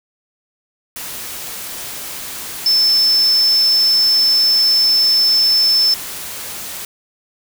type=tone in noise; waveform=sine; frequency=5280 Hz; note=E8; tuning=2 cents sharp; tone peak=-10 dBFS; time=2.66-5.94 s; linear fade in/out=2 ms; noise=white; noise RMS=-28 dBFS; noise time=0.96-6.85 s; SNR=+15 dB; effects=none